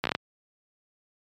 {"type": "slowing click train", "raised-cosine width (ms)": 0.3, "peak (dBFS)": -9, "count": 6, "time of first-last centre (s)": [0.04, 0.15], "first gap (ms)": 14, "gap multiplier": 1.23, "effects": ["high-pass 100 Hz 12 dB/octave", "MP3 96 kbps"]}